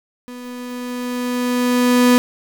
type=tone with level ramp; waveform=35% pulse; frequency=246.9 Hz; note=B3; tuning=in tune; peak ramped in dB=-30 to -7 dBFS; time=0.28-2.18 s; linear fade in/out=0 ms; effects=8-bit